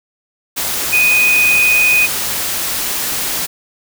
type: tone in noise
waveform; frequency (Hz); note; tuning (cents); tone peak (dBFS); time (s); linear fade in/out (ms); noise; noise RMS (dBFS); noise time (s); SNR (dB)
sine; 2489; D#7; 0; -9; 0.92-2.07; 20; white; -19; 0.56-3.47; +7
effects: none